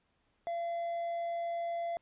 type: tone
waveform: triangle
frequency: 682 Hz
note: F5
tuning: 41 cents flat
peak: -31 dBFS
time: 0.47-1.97 s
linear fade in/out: 0 ms
effects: pink hiss -75 dBFS RMS until 2.01 s + resampled to 8000 Hz